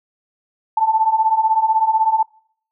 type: beating tone pair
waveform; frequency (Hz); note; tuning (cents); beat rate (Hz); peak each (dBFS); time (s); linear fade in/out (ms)
sine; 870 / 886; A5 / A5; -20 / +12; 16; -18 / -15; 0.77-2.23; 5
effects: noise-tail reverb RT60 0.6 s tail -24 dB re dry